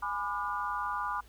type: chord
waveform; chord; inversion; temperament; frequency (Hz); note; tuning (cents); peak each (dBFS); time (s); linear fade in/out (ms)
sine; G# diminished seventh; none; just; 830.6 / 996.7 / 1196.1 / 1435.3; G#5 / B5 / D6 / F6; 0 / +16 / +31 / +47; -39 / -35 / -35 / -39; 0.02-1.21; 10
effects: added 56 Hz sine -54 dBFS peak until 1.28 s + pink hiss -61 dBFS RMS until 1.28 s